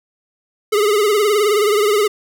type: tone with vibrato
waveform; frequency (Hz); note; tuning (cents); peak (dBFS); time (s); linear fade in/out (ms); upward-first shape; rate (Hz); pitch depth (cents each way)
square; 416.9; G#4; +7; -13; 0.72-2.08; 10; triangle; 19; 95
effects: none